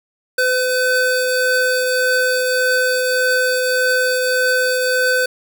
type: tone pair together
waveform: square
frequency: 507 / 1519.3 Hz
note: B4 / F#6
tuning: +45 / +45 cents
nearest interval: octave + perfect fifth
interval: 1900 cents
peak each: -18 dBFS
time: 0.38-5.26 s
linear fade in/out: 5 ms
effects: none